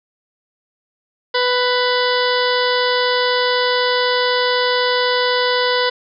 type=harmonic tone; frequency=496 Hz; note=B4; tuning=7 cents sharp; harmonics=1 / 2 / 3 / 4 / 6 / 7 / 8 / 9 / 10; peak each=-18 / -21 / -23 / -24 / -26 / -26 / -27 / -28 / -28 dBFS; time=1.34-5.9 s; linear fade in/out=10 ms; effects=none